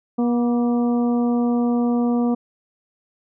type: harmonic tone with a mistuned harmonic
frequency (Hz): 240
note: B3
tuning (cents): -49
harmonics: 1 / 2 / 3 / 4 / 5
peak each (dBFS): -17 / -26 / -30 / -37 / -37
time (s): 0.18-2.35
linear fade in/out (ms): 10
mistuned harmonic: 5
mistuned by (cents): -37
effects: none